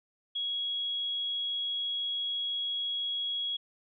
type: tone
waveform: sine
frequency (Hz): 3322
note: G#7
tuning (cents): 0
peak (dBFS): -30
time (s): 0.35-3.57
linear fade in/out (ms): 10
effects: none